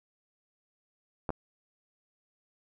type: clicks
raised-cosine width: 1 ms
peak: -18 dBFS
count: 2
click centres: 1.292 / 1.304 s
effects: none